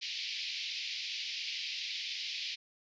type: band-pass noise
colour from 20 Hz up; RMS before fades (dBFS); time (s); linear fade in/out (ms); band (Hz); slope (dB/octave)
white; -39; 0.01-2.56; 20; 2200 to 5100; 48
effects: resampled to 16000 Hz